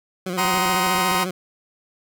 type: tone with vibrato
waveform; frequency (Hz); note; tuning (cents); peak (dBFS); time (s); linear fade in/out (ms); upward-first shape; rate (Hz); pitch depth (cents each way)
20% pulse; 181.5; F#3; -33; -20; 0.26-1.31; 5; square; 14; 53
type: chord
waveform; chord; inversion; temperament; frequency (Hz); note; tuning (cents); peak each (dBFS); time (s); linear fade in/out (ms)
sawtooth; C half-diminished seventh; second; just; 753.5 / 941.9 / 1046.5 / 1255.8; Gb5 / Bb5 / C6 / Eb6; +31 / +18 / 0 / +16; -21; 0.37-1.25; 20
type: clicks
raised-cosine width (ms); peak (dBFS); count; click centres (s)
2; -23; 11; 0.454 / 0.541 / 0.574 / 0.659 / 0.694 / 0.744 / 0.867 / 0.955 / 0.985 / 1.115 / 1.149
effects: none